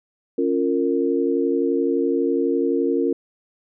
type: tone cluster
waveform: sine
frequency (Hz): 276.8 / 348.6 / 459.7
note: C#4 / F4 / A#4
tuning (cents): -2 / -3 / -24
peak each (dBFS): -22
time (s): 0.38-3.13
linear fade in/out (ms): 5
effects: none